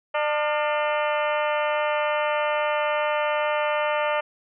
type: harmonic tone with a mistuned harmonic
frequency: 299.8 Hz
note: D4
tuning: 36 cents sharp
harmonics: 2 / 3 / 4 / 5 / 6 / 7 / 8 / 9 / 10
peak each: -24 / -28 / -30 / -32 / -34 / -35 / -36 / -37 / -38 dBFS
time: 0.14-4.21 s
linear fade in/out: 10 ms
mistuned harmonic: 5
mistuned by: -90 cents
effects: none